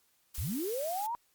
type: noise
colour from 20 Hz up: blue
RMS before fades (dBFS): -42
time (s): 0.34-1.07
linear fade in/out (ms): 10
type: linear sweep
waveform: sine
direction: up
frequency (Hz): 49.62 to 975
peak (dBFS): -32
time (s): 0.38-1.15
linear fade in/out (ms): 0
effects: white hiss -71 dBFS RMS until 1.34 s + Opus 48 kbps